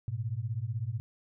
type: beating tone pair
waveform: sine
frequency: 105.4 / 121.4 Hz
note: G#2 / B2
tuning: +26 / -29 cents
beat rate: 16 Hz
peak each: -34 / -34 dBFS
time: 0.08-1 s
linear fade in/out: 0 ms
effects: none